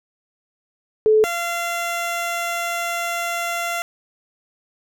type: tone pair in turn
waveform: sine / 15% pulse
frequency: 432.8 / 687 Hz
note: A4 / F5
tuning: -29 / -29 cents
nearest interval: minor sixth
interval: 800 cents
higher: second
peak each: -11 / -16 dBFS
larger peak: first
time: 1.06-1.24 / 1.24-3.82 s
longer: second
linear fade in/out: 0 ms
effects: none